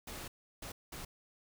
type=noise bursts at uneven times; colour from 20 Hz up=pink; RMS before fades=-45 dBFS; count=3; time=0.07-0.28 / 0.62-0.72 / 0.92-1.05 s; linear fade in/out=5 ms; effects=none